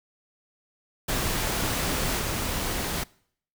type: noise with level steps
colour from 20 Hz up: pink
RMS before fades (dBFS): -27 / -29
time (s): 1.08-3.04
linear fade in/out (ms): 10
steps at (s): 2.19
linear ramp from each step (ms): 20
effects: noise-tail reverb RT60 0.6 s tail -23 dB re dry